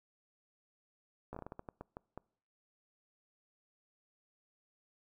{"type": "slowing click train", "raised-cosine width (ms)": 1, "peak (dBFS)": -30, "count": 12, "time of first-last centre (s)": [1.33, 2.176], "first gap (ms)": 15, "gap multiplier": 1.3, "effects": ["noise-tail reverb RT60 0.6 s tail -26 dB re dry"]}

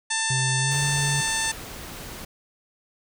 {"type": "harmonic tone", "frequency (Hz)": 890, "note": "A5", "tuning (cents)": 20, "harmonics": [1, 2, 3, 4, 5, 6, 7, 8, 9, 10], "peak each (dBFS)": [-32, -28, -34, -32, -34, -38, -31, -39, -34, -31], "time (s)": [0.1, 1.52], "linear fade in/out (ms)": 10}
{"type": "tone with pitch glide", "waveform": "triangle", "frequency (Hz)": [130.81, 141.83], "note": ["C3", "C#3"], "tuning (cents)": [0, 40], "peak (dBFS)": -22, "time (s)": [0.3, 1.21], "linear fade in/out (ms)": 5, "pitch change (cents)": 140, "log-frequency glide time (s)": [0.58, 0.79]}
{"type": "noise", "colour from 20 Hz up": "pink", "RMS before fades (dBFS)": -38, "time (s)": [0.71, 2.25], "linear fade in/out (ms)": 5}
{"effects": []}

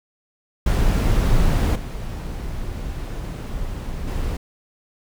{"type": "noise with level steps", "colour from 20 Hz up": "brown", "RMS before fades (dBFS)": [-17, -28, -24], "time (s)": [0.66, 4.37], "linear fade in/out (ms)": 5, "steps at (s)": [1.75, 4.07], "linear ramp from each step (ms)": 10, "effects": []}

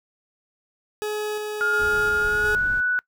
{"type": "tone with tremolo", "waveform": "40% pulse", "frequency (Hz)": 423, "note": "G#4", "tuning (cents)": 32, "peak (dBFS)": -24, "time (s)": [1.02, 2.55], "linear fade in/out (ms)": 0, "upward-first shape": "square", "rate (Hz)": 1.4, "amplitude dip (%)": 25}
{"type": "tone with pitch glide", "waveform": "sine", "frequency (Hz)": [1414, 1481.7], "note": ["F6", "F#6"], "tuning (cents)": [21, 2], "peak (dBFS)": -19, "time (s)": [1.61, 2.99], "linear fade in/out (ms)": 0, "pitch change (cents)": 81, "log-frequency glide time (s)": [2.19, 2.66]}
{"type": "noise", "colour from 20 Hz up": "brown", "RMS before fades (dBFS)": -36, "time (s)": [1.79, 2.81], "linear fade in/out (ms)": 10}
{"effects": ["noise-tail reverb RT60 0.1 s tail -24 dB re dry"]}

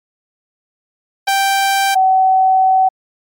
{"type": "tone pair in turn", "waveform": ["sawtooth", "sine"], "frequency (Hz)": [784, 757.2], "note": ["G5", "F#5"], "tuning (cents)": [0, 40], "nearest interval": "minor second", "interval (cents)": 60, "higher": "first", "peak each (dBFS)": -8, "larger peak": "neither", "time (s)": [[1.27, 1.95], [1.95, 2.89]], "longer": "second", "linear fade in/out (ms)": 10, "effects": ["MP3 64 kbps"]}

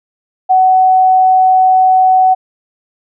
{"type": "tone", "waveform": "sine", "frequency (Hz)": 749, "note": "F#5", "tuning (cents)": 21, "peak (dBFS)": -5, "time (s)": [0.49, 2.35], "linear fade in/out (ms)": 20, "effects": []}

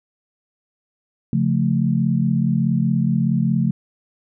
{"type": "chord", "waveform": "sine", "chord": "Db augmented", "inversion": "none", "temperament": "equal with one note detuned", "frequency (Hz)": [138.59, 175.22, 220], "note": ["Db3", "F3", "A3"], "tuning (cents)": [0, 6, 0], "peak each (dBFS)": -20, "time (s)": [1.33, 3.71], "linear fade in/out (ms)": 2, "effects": []}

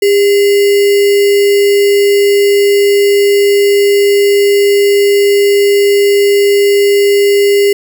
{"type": "tone with sample-and-hold", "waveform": "sine", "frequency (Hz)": 403.3, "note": "G4", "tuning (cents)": 49, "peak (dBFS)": -5, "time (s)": [0.02, 7.73], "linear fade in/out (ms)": 5, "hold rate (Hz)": 2450, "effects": []}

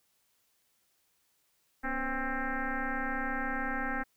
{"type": "tone with frequency modulation", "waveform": "sine", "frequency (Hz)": 800, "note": "G5", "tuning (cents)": 35, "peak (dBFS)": -30, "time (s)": [1.83, 4.04], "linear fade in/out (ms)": 20, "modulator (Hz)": 261, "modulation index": 4.2, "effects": ["white hiss -73 dBFS RMS until 4.16 s"]}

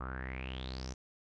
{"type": "tone with low-pass filter sweep", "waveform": "sawtooth", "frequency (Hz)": 64.5, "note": "C2", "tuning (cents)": -24, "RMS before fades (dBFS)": -41, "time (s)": [0, 0.94], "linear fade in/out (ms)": 10, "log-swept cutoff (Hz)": [1200, 6200], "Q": 8.4, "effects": []}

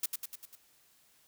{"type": "noise with echo", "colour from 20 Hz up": "blue", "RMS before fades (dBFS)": -31, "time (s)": [0.03, 0.06], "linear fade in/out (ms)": 5, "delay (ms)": 99, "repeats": 5, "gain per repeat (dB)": -4, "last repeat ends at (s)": 0.555, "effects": ["white hiss -66 dBFS RMS until 1.27 s"]}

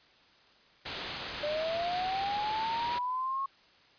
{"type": "low-pass noise", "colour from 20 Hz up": "white", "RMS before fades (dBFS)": -40, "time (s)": [0.85, 2.99], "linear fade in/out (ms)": 10, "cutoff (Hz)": 4600, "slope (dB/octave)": 48}
{"type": "linear sweep", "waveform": "sine", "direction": "up", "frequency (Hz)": [589, 1097], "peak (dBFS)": -30, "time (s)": [1.43, 3.46], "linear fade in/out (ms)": 5}
{"effects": ["white hiss -61 dBFS RMS until 3.98 s", "resampled to 11025 Hz"]}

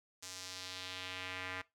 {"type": "tone with band-pass filter sweep", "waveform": "square", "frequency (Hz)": 92.5, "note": "F#2", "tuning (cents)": 0, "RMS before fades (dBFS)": -45, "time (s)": [0.22, 1.62], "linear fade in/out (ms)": 10, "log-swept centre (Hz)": [6600, 1900], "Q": 1.6, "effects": ["noise-tail reverb RT60 0.2 s tail -19 dB re dry"]}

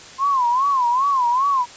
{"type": "tone with vibrato", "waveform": "sine", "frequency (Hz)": 1038, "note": "C6", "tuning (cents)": -14, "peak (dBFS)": -15, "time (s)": [0.18, 1.66], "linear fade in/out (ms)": 50, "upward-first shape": "sine", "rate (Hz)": 2.5, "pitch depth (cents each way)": 160, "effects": ["white hiss -40 dBFS RMS until 1.76 s", "resampled to 16000 Hz"]}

